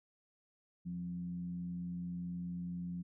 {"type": "tone with frequency modulation", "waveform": "sine", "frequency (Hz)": 175.7, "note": "F3", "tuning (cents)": 11, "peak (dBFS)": -38, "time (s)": [0.85, 3.03], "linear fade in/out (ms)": 20, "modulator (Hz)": 89.3, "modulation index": 0.32, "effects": []}